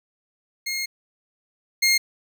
20% pulse tone pair in turn, 2143 / 2133 Hz, C7 / C7, +41 / +33 cents, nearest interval unison, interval 8 cents, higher first, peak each -20 / -11 dBFS, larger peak second, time 0.66-0.86 / 1.82-1.98 s, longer first, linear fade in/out 10 ms, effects none

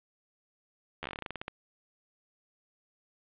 slowing click train, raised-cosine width 0.3 ms, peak -20 dBFS, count 15, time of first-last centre 1.03-1.481 s, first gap 12 ms, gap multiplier 1.14, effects resampled to 8000 Hz + 9-bit

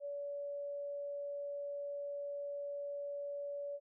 sine tone, 571 Hz, D5, 49 cents flat, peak -39 dBFS, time 0-3.8 s, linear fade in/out 50 ms, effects none

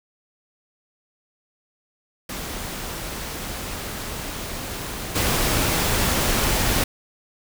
pink noise with level steps, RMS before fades -31 / -21 dBFS, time 2.29-6.84 s, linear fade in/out 5 ms, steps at 5.15 s, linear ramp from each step 10 ms, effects none

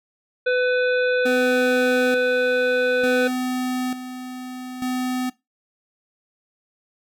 harmonic tone, 500 Hz, B4, 21 cents sharp, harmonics 1 / 3 / 5 / 7 / 8, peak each -18 / -22 / -32 / -37 / -39 dBFS, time 0.46-3.28 s, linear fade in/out 10 ms
square tone with tremolo, 253.4 Hz, B3, 45 cents sharp, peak -23 dBFS, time 1.25-5.3 s, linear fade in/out 10 ms, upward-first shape square, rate 0.56 Hz, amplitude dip 65%
effects noise-tail reverb RT60 0.2 s tail -20 dB re dry

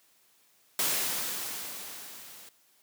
white noise with level ramp, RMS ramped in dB -27 to -50 dBFS, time 0.79-2.49 s, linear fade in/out 2 ms, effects white hiss -65 dBFS RMS until 2.82 s + high-pass 150 Hz 12 dB/octave

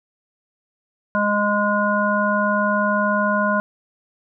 harmonic tone, 206.6 Hz, G#3, 9 cents flat, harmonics 1 / 3 / 5 / 7, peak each -22 / -22 / -22 / -22 dBFS, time 1.15-3.6 s, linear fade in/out 0 ms, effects none

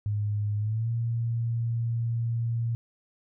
sine tone with pitch glide, 104.2 to 116.29 Hz, G#2 to A#2, +6 to -4 cents, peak -25 dBFS, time 0.06-2.75 s, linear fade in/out 0 ms, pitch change +190 cents, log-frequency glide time 0.58-0.9 s, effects none

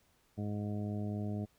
harmonic tone, 103.83 Hz, G#2, in tune, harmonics 1 / 2 / 3 / 4 / 5 / 6 / 7, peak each -37 / -38 / -45 / -48 / -56 / -49 / -53 dBFS, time 0.37-1.46 s, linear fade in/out 20 ms, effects pink hiss -71 dBFS RMS until 1.58 s

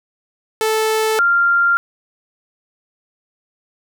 sawtooth / sine tone pair in turn, 438.1 / 1390.9 Hz, A4 / F6, -7 / -7 cents, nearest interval octave + minor sixth, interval 2000 cents, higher second, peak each -11 dBFS, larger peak neither, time 0.61-1.19 / 1.19-1.77 s, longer neither, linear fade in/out 0 ms, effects none

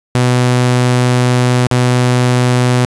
sawtooth tone with dropouts, 124.4 Hz, B2, 13 cents sharp, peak -5 dBFS, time 0.15-2.85 s, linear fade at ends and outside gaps 0 ms, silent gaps 1.67-1.713 s, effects resampled to 24000 Hz + 7-bit

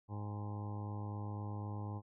harmonic tone with a mistuned harmonic, 103.83 Hz, G#2, in tune, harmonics 1 / 2 / 3 / 4 / 5 / 6 / 7 / 8 / 9 / 10, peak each -40 / -49 / -51 / -56 / -57 / -61 / -58 / -53 / -57 / -56 dBFS, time 0.08-2.02 s, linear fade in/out 50 ms, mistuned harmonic 7, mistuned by +83 cents, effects none

